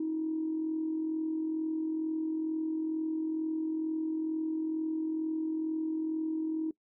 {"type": "tone with amplitude modulation", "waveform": "sine", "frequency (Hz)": 317.4, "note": "D#4", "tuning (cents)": 35, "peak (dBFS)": -27, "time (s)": [0, 6.71], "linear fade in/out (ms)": 5, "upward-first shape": "sine", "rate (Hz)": 42.2, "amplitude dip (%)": 45, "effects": ["noise-tail reverb RT60 0.1 s tail -21 dB re dry", "tanh soft clip ceiling -23 dBFS"]}